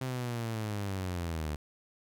sawtooth linear sweep, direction down, 131.2 to 73.42 Hz, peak -29 dBFS, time 0.01-1.56 s, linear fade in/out 5 ms, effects none

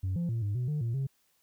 sine tone with pitch steps, 93.9 / 171.9 / 115 / 102 / 124.1 / 150.2 / 116.2 / 135.4 Hz, F#2 / F3 / A#2 / G#2 / B2 / D3 / A#2 / C#3, +26 / -27 / -23 / -31 / +9 / +39 / -5 / -40 cents, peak -26 dBFS, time 0.03-1.07 s, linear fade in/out 10 ms, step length 130 ms, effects tanh soft clip ceiling -27 dBFS + white hiss -71 dBFS RMS until 1.42 s

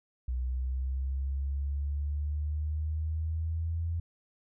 sine linear sweep, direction up, 61.9 to 84.2 Hz, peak -29 dBFS, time 0.28-4 s, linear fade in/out 5 ms, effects none

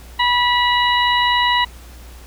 harmonic tone with a mistuned harmonic, 977 Hz, B5, 19 cents flat, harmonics 1 / 2 / 3 / 4, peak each -16 / -19 / -21 / -22 dBFS, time 0.19-1.65 s, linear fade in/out 10 ms, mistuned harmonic 3, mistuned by -17 cents, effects added 60 Hz sine -37 dBFS peak until 2.26 s + pink hiss -44 dBFS RMS until 2.26 s

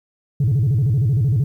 sine tone with vibrato, 123.47 Hz, B2, in tune, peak -12 dBFS, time 0.4-1.44 s, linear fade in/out 5 ms, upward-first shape square, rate 13 Hz, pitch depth 240 cents each way, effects tanh soft clip ceiling -12 dBFS + 9-bit

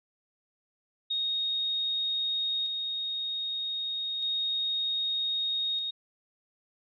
sine tone with tremolo, 3729 Hz, A#7, in tune, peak -27 dBFS, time 1.1-5.91 s, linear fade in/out 10 ms, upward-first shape square, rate 0.32 Hz, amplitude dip 30%, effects none

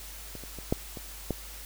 clicks, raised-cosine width 2 ms, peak -27 / -30 / -28 / -11 / -25 / -15 dBFS, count 6, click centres 0.353 / 0.437 / 0.587 / 0.725 / 0.972 / 1.307 s, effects added 50 Hz sine -45 dBFS peak until 1.65 s + white hiss -45 dBFS RMS until 1.65 s

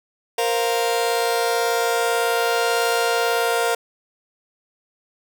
sawtooth chord, Bb suspended second, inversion none, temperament just, 466.2 / 524.4 / 699.2 Hz, Bb4 / C5 / F5, 0 / +4 / +2 cents, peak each -17 / -23 / -19 dBFS, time 0.38-3.75 s, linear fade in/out 5 ms, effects none

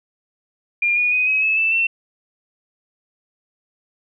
sine tone with pitch steps, 2405 / 2451 / 2498 / 2547 / 2596 / 2645 / 2696 Hz, D7 / D#7 / D#7 / D#7 / E7 / E7 / E7, +41 / -27 / +6 / +40 / -27 / +5 / +38 cents, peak -15 dBFS, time 0.82-1.87 s, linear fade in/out 5 ms, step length 150 ms, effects none

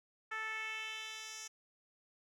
10% pulse tone with band-pass filter sweep, 438.8 Hz, A4, 5 cents flat, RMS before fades -43 dBFS, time 0.31-1.48 s, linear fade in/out 10 ms, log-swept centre 1600 to 5900 Hz, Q 2.2, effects none

